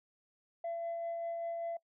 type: tone with tremolo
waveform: sine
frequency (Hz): 675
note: E5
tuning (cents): +41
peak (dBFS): -33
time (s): 0.64-1.77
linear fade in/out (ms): 5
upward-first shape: sine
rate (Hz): 5.1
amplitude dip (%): 25
effects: noise-tail reverb RT60 0.1 s tail -21 dB re dry + tanh soft clip ceiling -33 dBFS